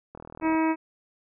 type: click train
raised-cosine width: 1 ms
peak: -27 dBFS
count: 17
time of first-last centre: 0.15-0.549 s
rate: 40.1 Hz
type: harmonic tone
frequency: 320 Hz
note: D#4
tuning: 49 cents sharp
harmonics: 1 / 2 / 3 / 4 / 5 / 6 / 7 / 8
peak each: -22 / -33 / -28 / -38 / -39 / -40 / -37 / -40 dBFS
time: 0.41-0.76 s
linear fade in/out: 50 ms
effects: none